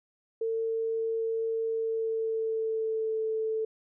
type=tone with pitch glide; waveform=sine; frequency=450.6 to 440.6 Hz; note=A4 to A4; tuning=+41 to +2 cents; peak=-27 dBFS; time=0.41-3.65 s; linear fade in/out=5 ms; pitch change=-39 cents; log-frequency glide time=1.65-3.22 s; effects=none